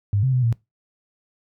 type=tone with pitch steps; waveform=sine; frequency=101.6 / 131.4 / 126.6 / 116 Hz; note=G#2 / C3 / B2 / A#2; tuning=-38 / +8 / +43 / -8 cents; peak=-16 dBFS; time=0.13-0.526 s; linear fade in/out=0 ms; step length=99 ms; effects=noise-tail reverb RT60 0.2 s tail -22 dB re dry + high-pass 60 Hz 12 dB/octave